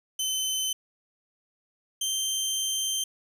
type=tone pair in turn; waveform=20% pulse; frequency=3064 / 3134 Hz; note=G7 / G7; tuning=-40 / -1 cents; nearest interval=unison; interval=39 cents; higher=second; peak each=-21 dBFS; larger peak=neither; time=0.19-0.73 / 2.01-3.04 s; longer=second; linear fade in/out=5 ms; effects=none